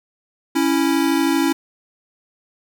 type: tone pair together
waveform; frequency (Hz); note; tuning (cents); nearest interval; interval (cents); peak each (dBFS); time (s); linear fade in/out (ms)
square; 276.9 / 329.6; C#4 / E4; -2 / 0; minor third; 302; -19 / -19; 0.55-1.53; 10
effects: none